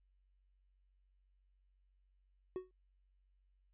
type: tone with exponential decay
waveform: triangle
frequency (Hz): 370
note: F#4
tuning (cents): 0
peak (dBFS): -33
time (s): 2.56-2.71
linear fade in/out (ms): 0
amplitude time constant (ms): 32
effects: added 47 Hz sine -70 dBFS peak until 3.73 s + resampled to 8000 Hz